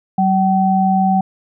sine tone pair together, 189.98 / 763 Hz, F#3 / G5, +46 / -47 cents, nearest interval 2 octaves, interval 2407 cents, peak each -14 dBFS, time 0.18-1.21 s, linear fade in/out 5 ms, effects none

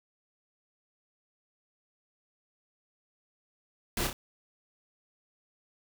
pink noise with echo, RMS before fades -31 dBFS, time 3.97-4.07 s, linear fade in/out 2 ms, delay 30 ms, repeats 2, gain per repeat -5 dB, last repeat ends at 4.13 s, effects none

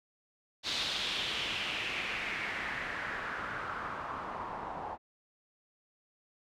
white noise with low-pass filter sweep, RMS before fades -37 dBFS, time 0.63-4.98 s, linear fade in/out 50 ms, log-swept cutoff 4100 to 850 Hz, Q 3, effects none

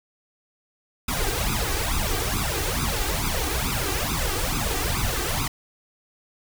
pink noise with flanger, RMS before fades -25 dBFS, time 1.08-5.48 s, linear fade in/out 5 ms, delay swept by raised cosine 0.8 to 2.6 ms, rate 2.3 Hz, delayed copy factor +0.95, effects none

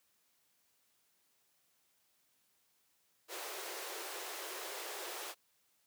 pink high-pass noise, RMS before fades -44 dBFS, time 3.28-5.35 s, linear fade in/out 50 ms, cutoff 340 Hz, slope 96 dB/octave, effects white hiss -75 dBFS RMS until 5.86 s + high-pass 80 Hz 12 dB/octave

